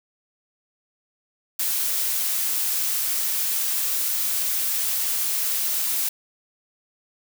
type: noise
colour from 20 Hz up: blue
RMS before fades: -24 dBFS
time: 1.59-6.09 s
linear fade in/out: 5 ms
effects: none